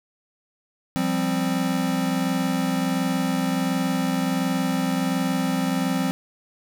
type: chord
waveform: square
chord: F suspended second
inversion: none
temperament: equal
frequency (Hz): 174.61 / 196 / 261.6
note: F3 / G3 / C4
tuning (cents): 0 / 0 / 0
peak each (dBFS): -27 / -28 / -25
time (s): 0.96-6.11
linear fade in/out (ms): 0
effects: none